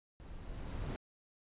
brown noise with level ramp, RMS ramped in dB -51 to -36 dBFS, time 0.2-0.96 s, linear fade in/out 0 ms, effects resampled to 8000 Hz

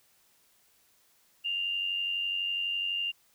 sine tone pair together, 2794 / 2886 Hz, F7 / F#7, 0 / -44 cents, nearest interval minor second, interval 56 cents, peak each -29 / -39 dBFS, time 1.44-3.12 s, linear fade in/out 20 ms, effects white hiss -66 dBFS RMS until 3.34 s

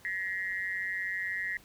sine tone with amplitude modulation, 1902 Hz, A#6, 34 cents sharp, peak -27 dBFS, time 0.05-1.57 s, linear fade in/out 0 ms, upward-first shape sine, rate 188 Hz, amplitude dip 95%, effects pink hiss -58 dBFS RMS until 1.64 s

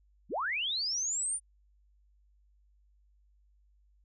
sine linear sweep, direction up, 116.54 to 9397 Hz, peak -30 dBFS, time 0.29-1.4 s, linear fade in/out 50 ms, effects added 50 Hz sine -63 dBFS peak until 4.04 s

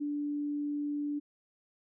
sine tone, 291.9 Hz, D4, 10 cents flat, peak -31 dBFS, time 0-1.2 s, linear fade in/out 20 ms, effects none

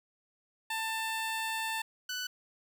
15% pulse tone pair in turn, 890 / 1492 Hz, A5 / F#6, +20 / +14 cents, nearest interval major sixth, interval 894 cents, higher second, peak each -26 / -28 dBFS, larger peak first, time 0.7-1.82 / 2.09-2.27 s, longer first, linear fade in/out 5 ms, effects none

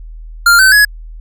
square tone with pitch steps, 1396.9 / 1532.2 / 1680.5 Hz, F6 / G6 / G#6, 0 / -40 / +20 cents, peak -5 dBFS, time 0.46-0.85 s, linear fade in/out 5 ms, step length 130 ms, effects added 40 Hz sine -27 dBFS peak until 1.2 s

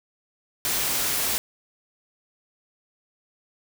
white noise, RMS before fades -25 dBFS, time 0.65-1.38 s, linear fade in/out 0 ms, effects none

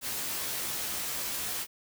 white noise with comb filter, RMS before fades -34 dBFS, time 0.01-1.67 s, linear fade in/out 50 ms, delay 15 ms, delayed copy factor +0.65, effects none

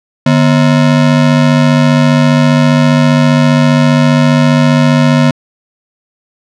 square ring-modulated tone, 197.4 Hz, G3, 12 cents sharp, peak -3 dBFS, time 0.26-5.31 s, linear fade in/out 5 ms, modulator 47.5 Hz, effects low-pass 5000 Hz 12 dB/octave

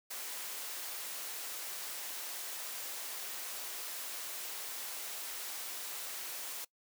white high-pass noise, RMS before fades -42 dBFS, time 0.1-6.65 s, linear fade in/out 10 ms, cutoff 410 Hz, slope 12 dB/octave, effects noise-tail reverb RT60 0.1 s tail -22 dB re dry

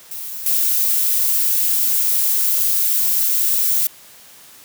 violet noise with level steps, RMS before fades -29 / -17 dBFS, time 0.11-3.87 s, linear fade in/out 2 ms, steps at 0.46 s, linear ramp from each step 2 ms, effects white hiss -44 dBFS RMS until 4.64 s + high-pass 80 Hz 12 dB/octave

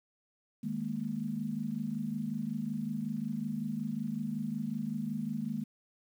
sine chord, D# suspended fourth, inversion none, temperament equal, 155.56 / 207.7 / 233.1 Hz, D#3 / G#3 / A#3, 0 / 0 / 0 cents, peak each -40 / -36 / -36 dBFS, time 0.63-5.64 s, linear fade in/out 10 ms, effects 10-bit

